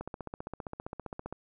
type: click train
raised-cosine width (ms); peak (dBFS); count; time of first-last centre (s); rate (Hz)
1; -24; 21; 0.01-1.326; 15.2
effects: none